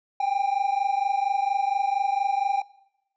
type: tone pair together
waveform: triangle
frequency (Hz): 782.7 / 807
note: G5 / G#5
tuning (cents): -3 / -50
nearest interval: minor second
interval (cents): 53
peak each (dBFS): -23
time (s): 0.2-2.62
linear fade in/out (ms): 5
effects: noise-tail reverb RT60 0.9 s tail -23 dB re dry + resampled to 16000 Hz